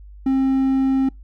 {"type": "tone with hard clipping", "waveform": "triangle", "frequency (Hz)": 266.6, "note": "C4", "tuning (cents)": 33, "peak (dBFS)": -16, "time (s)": [0.26, 1.09], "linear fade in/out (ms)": 5, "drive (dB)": 6, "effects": ["noise-tail reverb RT60 0.2 s tail -26 dB re dry", "added 50 Hz sine -38 dBFS peak until 1.23 s"]}